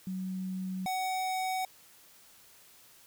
sine / square tone pair in turn, 187.1 / 749.8 Hz, F#3 / F#5, +20 / +23 cents, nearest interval 2 octaves, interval 2403 cents, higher second, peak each -33 / -31 dBFS, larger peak second, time 0.07-0.86 / 0.86-1.65 s, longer neither, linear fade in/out 2 ms, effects white hiss -58 dBFS RMS until 3.06 s

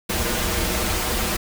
pink noise with comb filter, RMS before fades -23 dBFS, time 0.09-1.37 s, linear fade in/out 10 ms, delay 7.2 ms, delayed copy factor -1, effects none

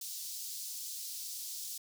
pink high-pass noise, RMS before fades -42 dBFS, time 0.01-1.78 s, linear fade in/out 5 ms, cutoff 4500 Hz, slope 24 dB/octave, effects none

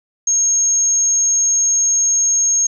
sine tone, 6510 Hz, G#8, 36 cents flat, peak -12 dBFS, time 0.27-2.67 s, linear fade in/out 5 ms, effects none

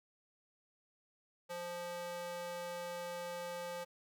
square tone with high-pass filter, 174.61 Hz, F3, in tune, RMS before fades -43 dBFS, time 1.49-3.85 s, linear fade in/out 20 ms, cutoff 530 Hz, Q 1.6, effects none

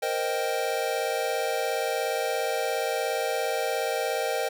square chord, C minor seventh, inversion third, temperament equal, 466.2 / 523.3 / 622.3 / 784 Hz, Bb4 / C5 / Eb5 / G5, 0 / 0 / 0 / 0 cents, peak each -32 dBFS, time 0.02-4.49 s, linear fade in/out 10 ms, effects none

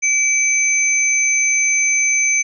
sine tone pair together, 2311 / 6170 Hz, D7 / G8, -28 / -28 cents, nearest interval octave + perfect fourth, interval 1700 cents, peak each -16 dBFS, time 0.02-2.43 s, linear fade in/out 20 ms, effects none

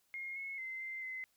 sine tone with pitch steps, 2140 / 2182 / 2068 / 2081 / 2050 Hz, C7 / C#7 / C7 / C7 / C7, +38 / -28 / -21 / -10 / -36 cents, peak -40 dBFS, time 0.14-1.24 s, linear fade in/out 0 ms, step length 220 ms, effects white hiss -75 dBFS RMS until 1.36 s

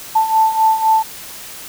sine beating tone pair, 880 / 883.9 Hz, A5 / A5, 0 / +8 cents, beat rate 3.9 Hz, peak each -17 / -12 dBFS, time 0.15-1.03 s, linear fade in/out 10 ms, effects white hiss -33 dBFS RMS until 1.68 s

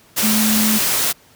sine tone in noise, 216.6 Hz, A3, 27 cents flat, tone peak -16 dBFS, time 0.22-0.79 s, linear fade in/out 20 ms, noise white, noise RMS -18 dBFS, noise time 0.16-1.13 s, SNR -1 dB, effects pink hiss -50 dBFS RMS until 1.35 s + high-pass 80 Hz 12 dB/octave

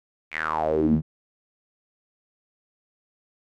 sawtooth tone with band-pass filter sweep, 78.6 Hz, D#2, 18 cents sharp, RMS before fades -23 dBFS, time 0.31-1.02 s, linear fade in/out 50 ms, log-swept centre 2400 to 160 Hz, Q 7.6, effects none

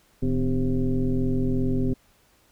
sine tone with frequency modulation, 116.7 Hz, A#2, 2 cents sharp, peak -20 dBFS, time 0.22-1.94 s, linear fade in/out 10 ms, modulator 138 Hz, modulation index 1.7, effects pink hiss -61 dBFS RMS until 2.51 s

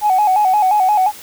sine tone with vibrato, 793 Hz, G5, 20 cents sharp, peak -9 dBFS, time 0.01-1.12 s, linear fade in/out 50 ms, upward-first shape square, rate 5.7 Hz, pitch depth 100 cents each way, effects tanh soft clip ceiling -6 dBFS + white hiss -36 dBFS RMS until 1.22 s

